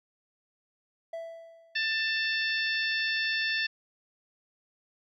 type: tone with exponential decay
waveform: triangle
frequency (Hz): 662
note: E5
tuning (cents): +7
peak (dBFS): -31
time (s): 1.13-2.05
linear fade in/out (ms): 5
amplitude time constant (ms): 200
type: harmonic tone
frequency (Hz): 888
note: A5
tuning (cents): +16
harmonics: 2 / 3 / 4 / 5 / 6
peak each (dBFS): -29 / -33 / -35 / -37 / -39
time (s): 1.75-3.67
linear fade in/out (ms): 10
effects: none

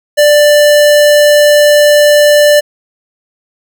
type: tone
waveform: square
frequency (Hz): 590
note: D5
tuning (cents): +8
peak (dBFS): -4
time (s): 0.17-2.61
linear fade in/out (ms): 20
effects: none

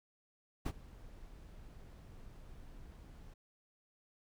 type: noise with ADSR envelope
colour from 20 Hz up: brown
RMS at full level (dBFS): -31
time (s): 0.65-3.34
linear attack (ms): 15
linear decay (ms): 53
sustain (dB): -22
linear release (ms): 7
effects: none

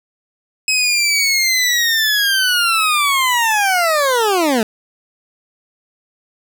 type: linear sweep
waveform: 20% pulse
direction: down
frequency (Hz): 2563 to 208.4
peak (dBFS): -8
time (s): 0.68-4.63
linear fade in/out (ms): 2
effects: none

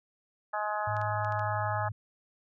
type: harmonic tone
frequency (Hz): 210.6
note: G#3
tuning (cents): +24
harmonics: 3 / 4 / 5 / 6 / 7 / 8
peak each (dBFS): -36 / -33 / -39 / -36 / -43 / -39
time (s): 0.53-1.89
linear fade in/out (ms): 10
type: tone with pitch glide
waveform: sine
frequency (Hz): 107.1 to 106.42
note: A2 to G#2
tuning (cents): -46 to +43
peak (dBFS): -33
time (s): 0.87-1.92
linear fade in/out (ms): 5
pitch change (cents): -11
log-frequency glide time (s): 1-1.27
type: clicks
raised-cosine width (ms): 0.2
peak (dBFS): -32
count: 5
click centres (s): 0.967 / 1.015 / 1.247 / 1.323 / 1.394
effects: none

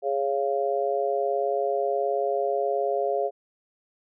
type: chord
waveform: sine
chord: Db major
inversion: second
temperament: just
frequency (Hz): 415.8 / 554.4 / 693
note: Ab4 / Db5 / F5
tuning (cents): +2 / 0 / -14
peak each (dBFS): -27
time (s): 0.02-3.31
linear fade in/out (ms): 50
effects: none

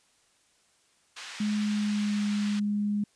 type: band-pass noise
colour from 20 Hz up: pink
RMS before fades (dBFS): -42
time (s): 1.16-2.6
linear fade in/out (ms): 10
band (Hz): 1600 to 5600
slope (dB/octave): 12
type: tone with pitch glide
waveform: sine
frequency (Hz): 210 to 206.5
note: G#3 to G#3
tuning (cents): +19 to -10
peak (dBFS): -25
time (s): 1.4-3.04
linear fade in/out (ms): 5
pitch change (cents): -29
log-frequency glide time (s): 1.56-2.23
effects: white hiss -66 dBFS RMS until 3.15 s + resampled to 22050 Hz

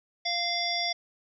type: harmonic tone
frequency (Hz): 694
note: F5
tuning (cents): -11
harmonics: 1 / 3 / 5 / 7 / 8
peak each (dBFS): -33 / -33 / -33 / -33 / -33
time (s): 0.25-0.93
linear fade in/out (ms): 10
effects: none

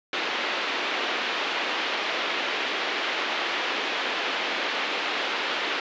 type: band-pass noise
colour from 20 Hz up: white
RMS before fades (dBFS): -28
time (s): 0.13-5.8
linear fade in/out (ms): 2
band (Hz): 280 to 3400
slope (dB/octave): 24
effects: resampled to 16000 Hz

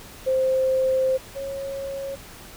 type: tone pair in turn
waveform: sine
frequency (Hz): 523.3 / 548.1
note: C5 / C#5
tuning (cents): 0 / -20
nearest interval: minor second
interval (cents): 80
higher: second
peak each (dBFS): -18 / -28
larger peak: first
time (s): 0.26-1.18 / 1.35-2.16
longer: first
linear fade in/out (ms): 20
effects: pink hiss -43 dBFS RMS until 2.56 s

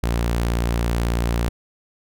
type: tone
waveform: sawtooth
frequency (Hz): 58.27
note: A#1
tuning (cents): 0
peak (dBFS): -15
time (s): 0.03-1.49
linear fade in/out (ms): 5
effects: none

